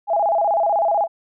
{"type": "tone with vibrato", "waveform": "sine", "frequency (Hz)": 740, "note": "F#5", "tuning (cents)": 0, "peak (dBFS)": -15, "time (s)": [0.07, 1.08], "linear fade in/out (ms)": 50, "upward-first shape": "square", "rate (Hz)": 16, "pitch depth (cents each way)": 180, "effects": []}